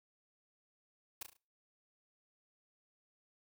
white noise with echo, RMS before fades -42 dBFS, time 1.21-1.23 s, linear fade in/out 5 ms, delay 35 ms, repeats 4, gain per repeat -7 dB, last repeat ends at 1.37 s, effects noise-tail reverb RT60 0.4 s tail -26 dB re dry

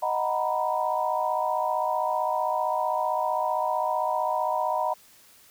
sine chord, B major seventh, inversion first, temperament equal, 622.3 / 740 / 932.3 / 987.8 Hz, D#5 / F#5 / A#5 / B5, 0 / 0 / 0 / 0 cents, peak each -29 dBFS, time 0.02-4.94 s, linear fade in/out 10 ms, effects white hiss -55 dBFS RMS until 5.5 s

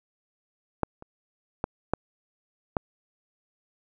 clicks, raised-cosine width 1 ms, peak -9 / -29 / -12 / -9 / -10 dBFS, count 5, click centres 0.833 / 1.024 / 1.641 / 1.936 / 2.768 s, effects none

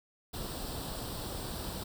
pink noise with comb filter, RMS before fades -39 dBFS, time 0.33-1.84 s, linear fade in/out 10 ms, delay 0.23 ms, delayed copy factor +0.65, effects none

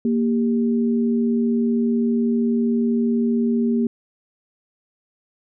sine tone pair together, 233.1 / 397.4 Hz, A#3 / G4, 0 / +24 cents, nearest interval major sixth, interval 924 cents, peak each -17 / -25 dBFS, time 0.05-3.87 s, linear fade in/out 2 ms, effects none

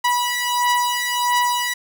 sawtooth beating tone pair, 976 / 977.5 Hz, B5 / B5, -21 / -18 cents, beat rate 1.5 Hz, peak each -18 / -16 dBFS, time 0.04-1.74 s, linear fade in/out 10 ms, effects 8-bit

